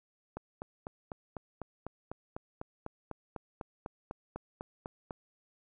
click train, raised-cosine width 1 ms, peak -25 dBFS, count 20, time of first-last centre 0.37-5.108 s, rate 4.01 Hz, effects none

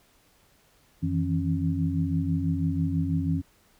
sine tone cluster, 89.3 / 159.6 / 165.7 / 272.4 Hz, F2 / D#3 / E3 / C#4, +39 / +44 / +9 / -30 cents, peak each -29 dBFS, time 1.02-3.42 s, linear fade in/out 20 ms, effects pink hiss -62 dBFS RMS until 3.79 s

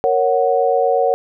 sine chord, F# major, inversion first, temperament equal, 466.2 / 554.4 / 740 Hz, A#4 / C#5 / F#5, 0 / 0 / 0 cents, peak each -17 dBFS, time 0.04-1.14 s, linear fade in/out 0 ms, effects none

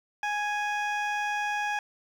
20% pulse tone, 830.6 Hz, G#5, in tune, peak -22 dBFS, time 0.23-1.79 s, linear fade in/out 2 ms, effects low-pass 4000 Hz 12 dB/octave + 9-bit

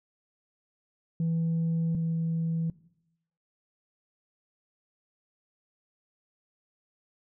sine tone pair in turn, 164.81 / 164.15 Hz, E3 / E3, 0 / -7 cents, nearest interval unison, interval 7 cents, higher first, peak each -23 / -25 dBFS, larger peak first, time 1.2-1.95 / 1.95-2.7 s, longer neither, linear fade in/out 2 ms, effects noise-tail reverb RT60 0.8 s tail -20 dB re dry + tanh soft clip ceiling -23 dBFS

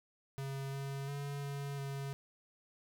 square tone with pitch steps, 136.6 / 137.9 / 141.8 / 140.8 / 138.3 Hz, C#3 / C#3 / C#3 / C#3 / C#3, -25 / -9 / +40 / +27 / -4 cents, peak -39 dBFS, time 0.38-2.13 s, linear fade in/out 0 ms, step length 350 ms, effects none

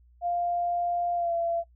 sine tone with pitch glide, 698.5 to 678.2 Hz, F5 to E5, 0 to +49 cents, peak -25 dBFS, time 0.21-1.64 s, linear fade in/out 50 ms, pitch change -51 cents, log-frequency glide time 1.15-1.33 s, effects noise-tail reverb RT60 0.1 s tail -19 dB re dry + added 60 Hz sine -55 dBFS peak until 1.75 s

